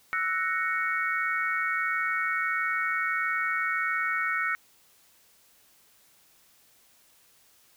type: chord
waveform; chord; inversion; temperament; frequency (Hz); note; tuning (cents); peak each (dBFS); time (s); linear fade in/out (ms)
sine; F# dominant seventh; third; equal; 1318.5 / 1480 / 1864.7 / 2217; E6 / F#6 / A#6 / C#7; 0 / 0 / 0 / 0; -31; 0.13-4.55; 0
effects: white hiss -61 dBFS RMS until 7.76 s